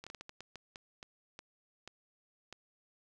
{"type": "slowing click train", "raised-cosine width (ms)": 0.2, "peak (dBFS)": -29, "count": 13, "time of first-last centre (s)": [0.04, 2.527], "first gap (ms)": 26, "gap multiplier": 1.34, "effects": []}